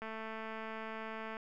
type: click train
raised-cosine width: 0.5 ms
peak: -29 dBFS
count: 299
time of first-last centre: 0.02-1.368 s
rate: 221 Hz
effects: none